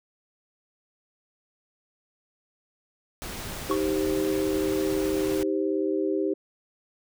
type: noise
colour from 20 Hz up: pink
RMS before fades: -36 dBFS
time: 3.22-5.43 s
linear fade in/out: 0 ms
type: chord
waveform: sine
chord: C minor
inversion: first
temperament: just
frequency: 314 / 392.4 / 523.3 Hz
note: Eb4 / G4 / C5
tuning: +16 / +2 / 0 cents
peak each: -27 / -26 / -32 dBFS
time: 3.69-6.34 s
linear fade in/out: 10 ms
type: tone with exponential decay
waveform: triangle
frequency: 1108.7 Hz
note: C#6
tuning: in tune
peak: -20 dBFS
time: 3.71-3.81 s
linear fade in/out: 1 ms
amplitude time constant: 21 ms
effects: none